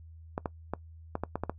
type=clicks; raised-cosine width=1 ms; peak=-17 dBFS; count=8; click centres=0.379 / 0.458 / 0.736 / 1.154 / 1.236 / 1.356 / 1.436 / 1.496 s; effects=noise-tail reverb RT60 0.1 s tail -21 dB re dry + added 81 Hz sine -47 dBFS peak until 1.58 s